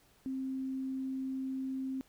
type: tone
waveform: sine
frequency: 264.2 Hz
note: C4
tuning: 17 cents sharp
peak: -34 dBFS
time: 0.26-2.01 s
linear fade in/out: 0 ms
effects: pink hiss -66 dBFS RMS until 2.08 s